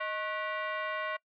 sine tone with frequency modulation, 233.1 Hz, A#3, in tune, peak -32 dBFS, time 0-1.17 s, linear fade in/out 10 ms, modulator 857 Hz, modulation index 2.4, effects noise-tail reverb RT60 0.1 s tail -23 dB re dry

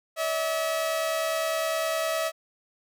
sawtooth tone pair together, 576.2 / 646 Hz, D5 / E5, -33 / -35 cents, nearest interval major second, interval 198 cents, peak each -30 / -22 dBFS, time 0.16-2.32 s, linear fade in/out 50 ms, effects none

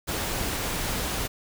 pink noise, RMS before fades -29 dBFS, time 0.07-1.28 s, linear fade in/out 20 ms, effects none

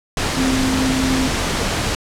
sine tone in noise, 261.6 Hz, C4, in tune, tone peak -17 dBFS, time 0.37-1.28 s, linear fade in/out 2 ms, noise pink, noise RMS -20 dBFS, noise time 0.17-1.95 s, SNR 0 dB, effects low-pass 8000 Hz 12 dB/octave

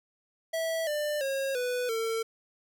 square tone with pitch steps, 653 / 595.4 / 542.8 / 494.9 / 451.2 Hz, E5 / D5 / C#5 / B4 / A4, -17 / +24 / -36 / +4 / +44 cents, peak -29 dBFS, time 0.53-2.23 s, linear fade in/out 10 ms, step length 340 ms, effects none

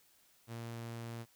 sawtooth tone, 116.2 Hz, A#2, 5 cents flat, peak -38 dBFS, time 0.47-1.26 s, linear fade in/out 50 ms, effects white hiss -68 dBFS RMS until 1.35 s

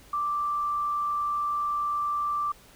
sine tone with frequency modulation, 1174.7 Hz, D6, in tune, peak -25 dBFS, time 0.13-2.52 s, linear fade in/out 5 ms, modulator 87.1 Hz, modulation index 0.23, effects added 50 Hz sine -58 dBFS peak until 2.75 s + pink hiss -54 dBFS RMS until 2.75 s

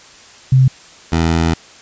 sine / 15% pulse tone pair in turn, 130.81 / 82.41 Hz, C3 / E2, 0 / 0 cents, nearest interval minor sixth, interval 800 cents, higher first, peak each -6 dBFS, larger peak neither, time 0.52-0.68 / 1.12-1.54 s, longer second, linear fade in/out 5 ms, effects white hiss -41 dBFS RMS until 1.81 s + resampled to 16000 Hz

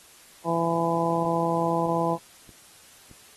harmonic tone, 167.3 Hz, E3, 26 cents sharp, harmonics 1 / 2 / 3 / 4 / 5 / 6, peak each -29 / -29 / -29 / -29 / -29 / -29 dBFS, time 0.44-2.18 s, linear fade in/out 50 ms
click train, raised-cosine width 3 ms, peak -37 dBFS, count 4, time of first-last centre 1.25-3.113 s, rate 1.61 Hz
effects white hiss -52 dBFS RMS until 3.36 s + AAC 32 kbps

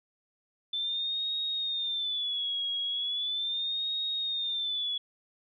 sine tone with vibrato, 3520 Hz, A7, in tune, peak -29 dBFS, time 0.73-4.98 s, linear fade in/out 5 ms, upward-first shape sine, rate 0.38 Hz, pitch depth 110 cents each way, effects none

